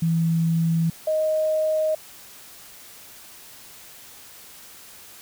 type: tone pair in turn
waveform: sine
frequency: 164.81 / 624.2 Hz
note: E3 / D#5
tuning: 0 / +5 cents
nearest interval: octave + major seventh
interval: 2305 cents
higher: second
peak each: -18 / -19 dBFS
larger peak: first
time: 0.02-0.9 / 1.07-1.95 s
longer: neither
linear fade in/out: 5 ms
effects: white hiss -45 dBFS RMS until 5.21 s